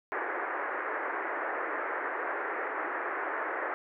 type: band-pass noise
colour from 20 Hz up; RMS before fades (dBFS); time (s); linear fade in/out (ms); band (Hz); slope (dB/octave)
white; -34; 0.12-3.74; 0; 320 to 1900; 48
effects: none

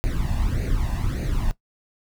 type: noise with flanger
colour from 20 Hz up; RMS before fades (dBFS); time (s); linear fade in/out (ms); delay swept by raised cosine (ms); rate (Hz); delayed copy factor
brown; -23; 0.04-1.51; 0; 0.45 to 1.15; 1.7; +0.75
effects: noise-tail reverb RT60 0.1 s tail -17 dB re dry

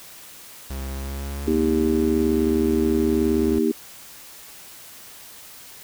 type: tone with pitch glide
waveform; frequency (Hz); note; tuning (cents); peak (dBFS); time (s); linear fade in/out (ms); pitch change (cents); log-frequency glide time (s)
45% pulse; 67 to 71.4; C2 to D2; +42 to -48; -28; 0.7-3.59; 5; +110; 0.93-1.54
type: harmonic tone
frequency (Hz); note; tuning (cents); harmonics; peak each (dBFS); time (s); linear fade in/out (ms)
79; D#2; +27; 3 / 4 / 5; -22 / -22 / -22; 1.47-3.72; 10
effects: white hiss -43 dBFS RMS until 5.83 s

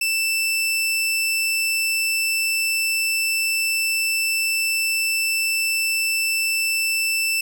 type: tone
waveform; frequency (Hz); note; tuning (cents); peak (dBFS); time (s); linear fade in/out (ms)
sawtooth; 2659; E7; +14; -16; 0.01-7.41; 5
effects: none

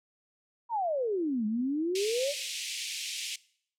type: exponential two-way sweep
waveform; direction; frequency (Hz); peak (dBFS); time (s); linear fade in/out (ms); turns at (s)
sine; down then up; 976 to 207.7 to 596; -27; 0.69-2.34; 50; 1.46
type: high-pass noise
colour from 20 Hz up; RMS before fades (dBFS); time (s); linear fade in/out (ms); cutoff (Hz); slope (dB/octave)
pink; -34; 1.95-3.36; 5; 2300; 48
effects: noise-tail reverb RT60 0.6 s tail -21 dB re dry + low-pass 8000 Hz 12 dB/octave

